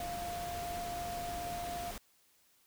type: tone in noise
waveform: sine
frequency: 698.5 Hz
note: F5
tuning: in tune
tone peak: -38 dBFS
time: 0-1.91 s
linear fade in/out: 2 ms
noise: pink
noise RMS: -44 dBFS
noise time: 0-1.98 s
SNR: +3 dB
effects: white hiss -69 dBFS RMS until 2.66 s